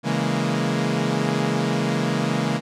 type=chord; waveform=sawtooth; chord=A# half-diminished seventh; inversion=first; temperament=equal; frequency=138.59 / 164.81 / 207.7 / 233.1 Hz; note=C#3 / E3 / G#3 / A#3; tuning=0 / 0 / 0 / 0 cents; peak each=-22 dBFS; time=0.03-2.61 s; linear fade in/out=50 ms; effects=low-pass 7000 Hz 12 dB/octave